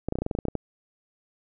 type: clicks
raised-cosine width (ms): 2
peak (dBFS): -14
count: 12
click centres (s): 0.086 / 0.124 / 0.155 / 0.187 / 0.22 / 0.264 / 0.312 / 0.351 / 0.388 / 0.453 / 0.484 / 0.553
effects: none